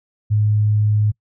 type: tone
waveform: sine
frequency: 105.7 Hz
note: G#2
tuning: 31 cents sharp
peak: -13 dBFS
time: 0.3-1.12 s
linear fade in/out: 20 ms
effects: noise-tail reverb RT60 0.1 s tail -25 dB re dry